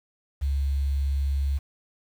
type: tone with quantisation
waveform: sine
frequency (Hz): 69.3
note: C#2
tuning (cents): 0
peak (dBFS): -22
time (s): 0.41-1.59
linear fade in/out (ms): 20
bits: 8
effects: none